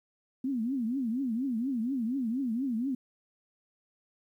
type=tone with vibrato; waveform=sine; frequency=246.9 Hz; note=B3; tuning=in tune; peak=-28 dBFS; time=0.44-2.95 s; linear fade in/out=5 ms; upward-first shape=triangle; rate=4.2 Hz; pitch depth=250 cents each way; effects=11-bit